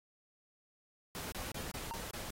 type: noise bursts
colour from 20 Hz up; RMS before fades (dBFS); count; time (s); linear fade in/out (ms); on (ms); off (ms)
pink; -43; 6; 1.15-2.305; 0; 170; 27
type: tone with exponential decay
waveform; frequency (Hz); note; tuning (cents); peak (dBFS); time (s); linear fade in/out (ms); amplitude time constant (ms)
triangle; 921; A#5; -21; -34; 1.91-2.08; 0; 36
effects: AAC 48 kbps